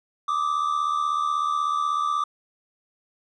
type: tone pair together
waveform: triangle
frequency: 1174.7 / 1251 Hz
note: D6 / D#6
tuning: 0 / +9 cents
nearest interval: minor second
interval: 109 cents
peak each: -21 / -26 dBFS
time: 0.28-2.24 s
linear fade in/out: 5 ms
effects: resampled to 22050 Hz